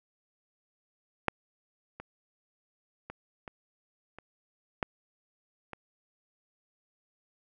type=clicks; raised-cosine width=0.5 ms; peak=-9 / -26 / -25 / -26 / -30 / -13 / -25 dBFS; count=7; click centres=1.283 / 2 / 3.1 / 3.478 / 4.186 / 4.828 / 5.733 s; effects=none